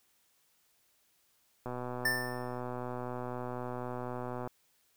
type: click train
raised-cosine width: 1 ms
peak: -25 dBFS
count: 350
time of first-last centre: 1.66-4.475 s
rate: 124 Hz
type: tone with exponential decay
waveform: square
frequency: 1785 Hz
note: A6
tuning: 24 cents sharp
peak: -26 dBFS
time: 2.05-2.61 s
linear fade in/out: 5 ms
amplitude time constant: 120 ms
effects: white hiss -71 dBFS RMS until 4.96 s